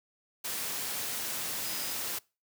sine tone in noise, 5010 Hz, D#8, 11 cents sharp, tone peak -43 dBFS, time 1.64-1.93 s, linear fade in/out 10 ms, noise white, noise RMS -35 dBFS, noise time 0.44-2.19 s, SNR -11 dB, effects noise-tail reverb RT60 0.3 s tail -24 dB re dry + high-pass 100 Hz 12 dB/octave

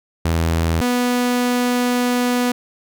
sawtooth tone pair in turn, 82.41 / 245.9 Hz, E2 / B3, 0 / -7 cents, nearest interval octave + perfect fifth, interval 1893 cents, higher second, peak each -12 dBFS, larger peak neither, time 0.25-0.81 / 0.81-2.52 s, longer second, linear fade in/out 5 ms, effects none

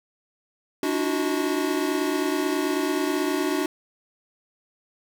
square tone cluster, 291.4 / 320.8 / 353.8 / 369.7 / 632 Hz, D4 / E4 / F4 / F#4 / D#5, -13 / -47 / +23 / -1 / +27 cents, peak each -27 / -31 / -35 / -28 / -35 dBFS, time 0.83-3.66 s, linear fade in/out 2 ms, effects none

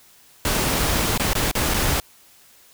pink noise with dropouts, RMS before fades -21 dBFS, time 0.45-2 s, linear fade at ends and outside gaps 1 ms, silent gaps 1.177-1.197 / 1.333-1.352 / 1.513-1.552 / 1.738-1.742 s, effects white hiss -52 dBFS RMS until 2.73 s

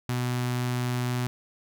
sawtooth tone with notch filter, 123.8 Hz, B2, 5 cents sharp, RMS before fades -28 dBFS, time 0.09-1.27 s, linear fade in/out 0 ms, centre 510 Hz, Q 1.9, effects none

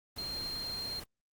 sine tone in noise, 4191 Hz, C8, 2 cents sharp, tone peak -36 dBFS, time 0.18-1 s, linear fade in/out 5 ms, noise pink, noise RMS -45 dBFS, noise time 0.16-1.04 s, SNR +6 dB, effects Opus 24 kbps

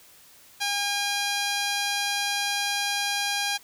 10% pulse tone with low-pass filter, 810 Hz, G#5, 43 cents flat, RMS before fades -27 dBFS, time 0.6-3.58 s, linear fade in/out 20 ms, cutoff 8400 Hz, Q 3, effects white hiss -53 dBFS RMS until 3.63 s

